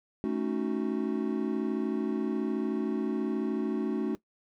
triangle chord, D# half-diminished seventh, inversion second, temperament equal with one note detuned, 218.4 / 277.2 / 311.1 / 370 Hz, A3 / C#4 / D#4 / F#4, -13 / 0 / 0 / 0 cents, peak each -30 / -31 / -33 / -31 dBFS, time 0.24-4.15 s, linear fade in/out 0 ms, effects noise-tail reverb RT60 0.1 s tail -18 dB re dry

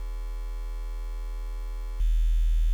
sine tone with level steps, 40.26 Hz, E1, 40 cents flat, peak -29 / -19 dBFS, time 0-2.73 s, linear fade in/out 0 ms, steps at 2 s, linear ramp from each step 5 ms, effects 8-bit

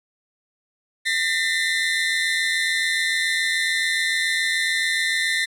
30% pulse tone cluster, 1803 / 1971 / 2058 Hz, A6 / B6 / C7, +42 / -4 / -29 cents, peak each -20 / -23 / -23 dBFS, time 1.05-5.46 s, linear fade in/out 20 ms, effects low-pass 10000 Hz 12 dB/octave

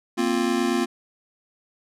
square chord, Bb suspended second, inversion none, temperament just, 233.1 / 262.2 / 349.6 Hz, Bb3 / C4 / F4, 0 / +4 / +2 cents, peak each -26 / -26 / -25 dBFS, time 0.17-0.86 s, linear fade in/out 20 ms, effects low-pass 10000 Hz 12 dB/octave

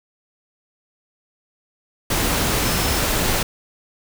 sine tone in noise, 5260 Hz, E8, 5 cents flat, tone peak -31 dBFS, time 2.65-2.99 s, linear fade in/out 5 ms, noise pink, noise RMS -20 dBFS, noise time 2.1-3.43 s, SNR -14 dB, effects none

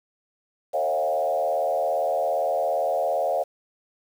sine tone with frequency modulation, 622.3 Hz, D#5, in tune, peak -20 dBFS, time 0.73-3.44 s, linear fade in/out 20 ms, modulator 77.5 Hz, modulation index 1.6, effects high-pass 400 Hz 12 dB/octave + 8-bit

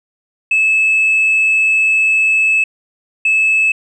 sine tone pair in turn, 2605 / 2605 Hz, E7 / E7, -21 / -21 cents, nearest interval unison, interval 0 cents, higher neither, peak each -8 dBFS, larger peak neither, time 0.51-2.64 / 3.25-3.72 s, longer first, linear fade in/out 5 ms, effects tanh soft clip ceiling -7 dBFS

